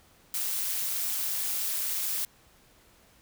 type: noise with amplitude modulation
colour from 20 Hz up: blue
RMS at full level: -28 dBFS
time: 0.34-2.25 s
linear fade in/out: 2 ms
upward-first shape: sine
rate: 194 Hz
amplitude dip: 55%
effects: pink hiss -60 dBFS RMS until 3.21 s